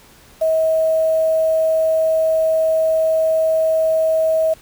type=tone with quantisation; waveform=sine; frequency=640 Hz; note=D#5; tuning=49 cents sharp; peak=-13 dBFS; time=0.41-4.54 s; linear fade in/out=10 ms; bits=6; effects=pink hiss -47 dBFS RMS until 4.61 s